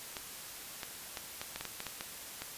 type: clicks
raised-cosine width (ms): 0.2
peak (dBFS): -21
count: 11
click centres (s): 0.168 / 0.832 / 1.172 / 1.415 / 1.56 / 1.61 / 1.653 / 1.804 / 1.867 / 2.009 / 2.42
effects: white hiss -46 dBFS RMS until 2.57 s + resampled to 32000 Hz